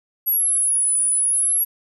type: exponential two-way sweep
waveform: sine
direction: down then up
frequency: 11560 to 9740 to 11410 Hz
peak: -16 dBFS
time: 0.26-1.65 s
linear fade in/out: 20 ms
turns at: 1.04 s
effects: none